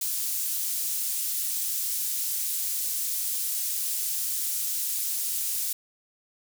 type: high-pass noise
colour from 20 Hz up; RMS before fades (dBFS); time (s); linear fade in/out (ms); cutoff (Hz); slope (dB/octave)
pink; -29; 0.01-5.73; 5; 8400; 12
effects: none